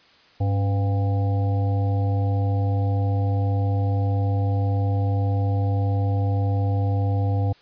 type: harmonic tone with a mistuned harmonic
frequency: 100 Hz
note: G2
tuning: 35 cents sharp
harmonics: 1 / 3 / 5 / 7 / 8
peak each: -19 / -32 / -33 / -36 / -36 dBFS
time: 0.4-7.53 s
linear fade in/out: 10 ms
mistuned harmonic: 3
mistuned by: -130 cents
effects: white hiss -54 dBFS RMS until 7.61 s + resampled to 11025 Hz